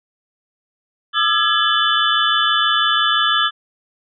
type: tone cluster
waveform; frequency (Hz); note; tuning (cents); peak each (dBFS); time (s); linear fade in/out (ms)
sine; 1208 / 1334 / 1681 / 3027 / 3479; D6 / E6 / G#6 / F#7 / A7; +48 / +20 / +20 / +39 / -20; -20; 1.13-3.51; 50
effects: none